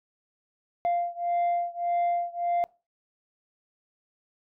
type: beating tone pair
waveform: sine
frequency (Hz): 695 / 696.7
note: F5 / F5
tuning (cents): -9 / -4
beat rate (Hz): 1.7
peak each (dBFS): -25 / -26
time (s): 0.85-2.64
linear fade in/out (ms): 0
effects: noise-tail reverb RT60 0.3 s tail -25 dB re dry + tanh soft clip ceiling -21 dBFS